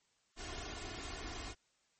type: noise with comb filter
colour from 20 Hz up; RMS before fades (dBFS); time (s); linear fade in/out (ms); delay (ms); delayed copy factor
pink; -44; 0.36-1.55; 50; 2.8; +0.65
effects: white hiss -75 dBFS RMS until 1.99 s + MP3 32 kbps